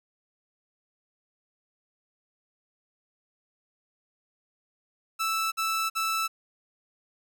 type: tone bursts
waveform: sawtooth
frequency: 1318.5 Hz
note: E6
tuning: in tune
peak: -22 dBFS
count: 3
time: 5.19-6.28 s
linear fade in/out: 20 ms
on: 330 ms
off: 50 ms
effects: none